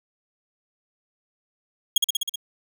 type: tone with echo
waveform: sawtooth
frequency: 3293 Hz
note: G#7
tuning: 15 cents flat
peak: -11 dBFS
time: 1.96-1.98 s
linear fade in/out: 5 ms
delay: 63 ms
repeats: 6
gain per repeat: -2 dB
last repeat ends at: 2.358 s
effects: none